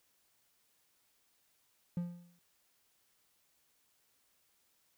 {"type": "tone with exponential decay", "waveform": "triangle", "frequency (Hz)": 174.3, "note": "F3", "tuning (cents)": -3, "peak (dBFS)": -29, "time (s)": [1.97, 2.39], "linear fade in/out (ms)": 2, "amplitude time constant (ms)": 91, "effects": ["white hiss -74 dBFS RMS until 4.97 s"]}